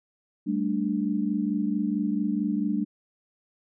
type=chord; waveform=sine; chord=G suspended second; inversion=none; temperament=just; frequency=196 / 220.5 / 294 Hz; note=G3 / A3 / D4; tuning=0 / +4 / +2 cents; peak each=-28 dBFS; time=0.46-2.85 s; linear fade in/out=20 ms; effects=none